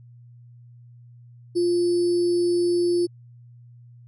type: tone with sample-and-hold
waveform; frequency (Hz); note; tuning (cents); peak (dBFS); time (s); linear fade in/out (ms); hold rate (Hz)
sine; 349.2; F4; 0; -18; 1.55-3.07; 20; 4900
effects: added 120 Hz sine -45 dBFS peak until 4.07 s + resampled to 24000 Hz